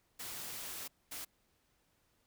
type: noise bursts at uneven times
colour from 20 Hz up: white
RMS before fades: -44 dBFS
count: 2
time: 0.19-0.88 / 1.11-1.25 s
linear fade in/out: 10 ms
effects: pink hiss -75 dBFS RMS until 2.26 s